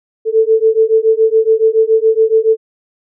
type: beating tone pair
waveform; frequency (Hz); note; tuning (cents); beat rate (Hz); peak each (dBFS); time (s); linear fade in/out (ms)
sine; 440 / 447.1; A4 / A4; 0 / +28; 7.1; -11; 0.25-2.57; 50
effects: none